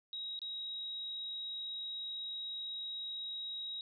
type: tone with dropouts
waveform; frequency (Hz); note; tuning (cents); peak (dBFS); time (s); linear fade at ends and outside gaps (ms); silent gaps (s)
sine; 3814; A#7; +39; -39; 0.13-3.81; 1; 0.391-0.417
effects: none